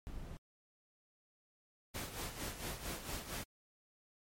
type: noise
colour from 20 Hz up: brown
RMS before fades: -45 dBFS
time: 0.07-0.37 s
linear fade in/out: 0 ms
type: noise with tremolo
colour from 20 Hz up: pink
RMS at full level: -41 dBFS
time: 1.94-3.44 s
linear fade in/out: 10 ms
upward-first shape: sine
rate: 4.4 Hz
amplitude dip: 65%
effects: MP3 64 kbps